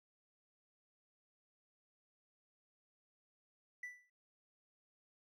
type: tone with exponential decay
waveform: triangle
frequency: 1975.5 Hz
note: B6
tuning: in tune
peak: -38 dBFS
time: 3.83-4.1 s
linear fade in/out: 5 ms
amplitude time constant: 58 ms
effects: tanh soft clip ceiling -37 dBFS